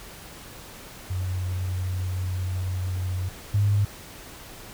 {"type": "tone pair in turn", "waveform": "sine", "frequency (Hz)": [92, 101.97], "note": ["F#2", "G#2"], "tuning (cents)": [-9, -31], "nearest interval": "major second", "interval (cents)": 178, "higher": "second", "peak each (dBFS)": [-25, -18], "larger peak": "second", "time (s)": [[1.1, 3.29], [3.54, 3.85]], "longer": "first", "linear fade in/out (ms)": 5, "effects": ["pink hiss -43 dBFS RMS until 4.73 s"]}